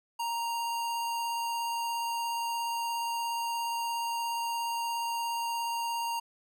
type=tone with vibrato; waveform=square; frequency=932.3 Hz; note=A#5; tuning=in tune; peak=-31 dBFS; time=0.19-6.2 s; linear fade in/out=10 ms; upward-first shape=sine; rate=17 Hz; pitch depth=9 cents each way; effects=none